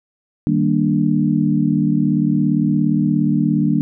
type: chord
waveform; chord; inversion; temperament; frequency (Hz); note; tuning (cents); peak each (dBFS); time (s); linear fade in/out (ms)
sine; Eb major seventh; none; equal; 155.56 / 196 / 233.1 / 293.7; Eb3 / G3 / Bb3 / D4; 0 / 0 / 0 / 0; -19; 0.47-3.81; 0
effects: none